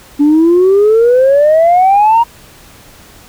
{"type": "exponential sweep", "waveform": "sine", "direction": "up", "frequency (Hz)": [285, 950], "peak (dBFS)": -3, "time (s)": [0.19, 2.24], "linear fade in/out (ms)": 20, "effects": ["tanh soft clip ceiling -2 dBFS", "pink hiss -39 dBFS RMS until 3.28 s"]}